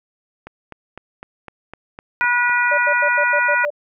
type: click train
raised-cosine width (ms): 0.5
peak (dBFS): -19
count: 9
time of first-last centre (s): 0.47-2.495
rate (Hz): 3.95
type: harmonic tone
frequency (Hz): 485.8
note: B4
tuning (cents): -29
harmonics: 2 / 3 / 4 / 5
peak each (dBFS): -21 / -17 / -22 / -23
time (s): 2.21-3.65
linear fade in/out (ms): 0
type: tone bursts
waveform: sine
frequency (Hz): 587.3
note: D5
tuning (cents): 0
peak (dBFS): -19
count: 7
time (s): 2.71-3.704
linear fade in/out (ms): 10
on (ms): 70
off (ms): 84
effects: none